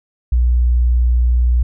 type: tone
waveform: sine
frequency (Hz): 60.5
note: B1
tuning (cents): -35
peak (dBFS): -10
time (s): 0.32-1.63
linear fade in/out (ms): 5
effects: none